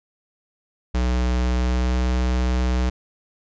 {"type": "tone with pitch glide", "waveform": "square", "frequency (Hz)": [61.74, 62.35], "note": ["B1", "B1"], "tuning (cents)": [0, 17], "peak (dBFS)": -19, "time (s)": [0.94, 2.9], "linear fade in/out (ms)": 10, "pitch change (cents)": 17, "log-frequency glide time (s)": [1.53, 2], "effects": ["resampled to 16000 Hz"]}